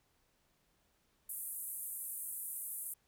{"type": "band-pass noise", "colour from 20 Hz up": "white", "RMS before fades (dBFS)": -43, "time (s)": [1.29, 2.94], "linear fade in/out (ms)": 5, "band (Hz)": [8900, 14000], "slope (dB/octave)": 48, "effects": ["pink hiss -75 dBFS RMS until 3.07 s"]}